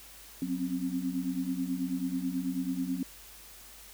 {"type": "tone cluster", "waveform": "sine", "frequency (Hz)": [183.4, 259.9, 269.1], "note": ["F#3", "C4", "C4"], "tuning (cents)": [-15, -11, 49], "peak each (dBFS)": [-36, -34, -33], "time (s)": [0.42, 3.03], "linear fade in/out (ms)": 2, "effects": ["added 50 Hz sine -58 dBFS peak until 3.93 s", "white hiss -51 dBFS RMS until 3.93 s"]}